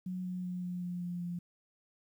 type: tone with pitch steps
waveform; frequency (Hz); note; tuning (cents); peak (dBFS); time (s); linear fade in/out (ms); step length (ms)
sine; 183.1 / 181.63 / 180.16 / 178.71 / 177.27 / 175.84 / 174.43; F#3 / F#3 / F#3 / F3 / F3 / F3 / F3; -18 / -32 / -46 / +40 / +26 / +12 / -2; -35; 0.06-1.39; 5; 190
effects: 11-bit